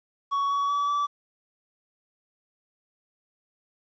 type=tone with pitch steps; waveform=triangle; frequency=1119 / 1128 / 1146 / 1156 Hz; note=C#6 / C#6 / D6 / D6; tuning=+16 / +30 / -43 / -28 cents; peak=-21 dBFS; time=0.31-1.07 s; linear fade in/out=20 ms; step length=190 ms; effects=resampled to 16000 Hz + 10-bit